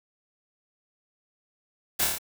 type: noise with echo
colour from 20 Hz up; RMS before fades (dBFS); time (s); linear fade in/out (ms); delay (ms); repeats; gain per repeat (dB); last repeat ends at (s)
white; -25; 1.99-2.05; 10; 27; 5; -2; 2.185
effects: none